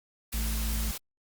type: noise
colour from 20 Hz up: white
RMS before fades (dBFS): -37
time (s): 0.32-0.98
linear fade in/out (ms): 10
type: harmonic tone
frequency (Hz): 55.1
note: A1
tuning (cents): +3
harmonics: 1 / 3 / 4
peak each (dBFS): -28 / -49 / -40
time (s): 0.34-0.91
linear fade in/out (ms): 0
effects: Opus 48 kbps